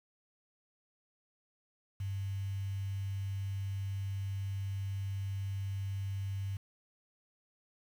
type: tone with quantisation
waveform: sine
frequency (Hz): 98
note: G2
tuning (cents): 0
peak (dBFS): -34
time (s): 2-6.57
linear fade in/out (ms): 5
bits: 9
effects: none